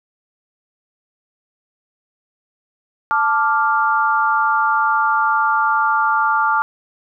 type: chord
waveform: sine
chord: D minor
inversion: second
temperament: equal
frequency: 880 / 1174.7 / 1396.9 Hz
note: A5 / D6 / F6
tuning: 0 / 0 / 0 cents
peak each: -18 dBFS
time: 3.11-6.62 s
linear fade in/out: 0 ms
effects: none